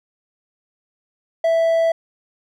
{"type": "tone", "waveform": "triangle", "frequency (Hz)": 659.3, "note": "E5", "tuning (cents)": 0, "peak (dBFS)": -12, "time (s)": [1.44, 1.92], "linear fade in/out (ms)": 5, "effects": []}